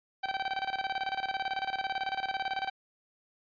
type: tone with tremolo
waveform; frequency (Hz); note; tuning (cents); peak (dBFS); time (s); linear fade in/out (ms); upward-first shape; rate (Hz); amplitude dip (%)
sawtooth; 774; G5; -22; -25; 0.23-2.7; 10; square; 18; 75
effects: resampled to 11025 Hz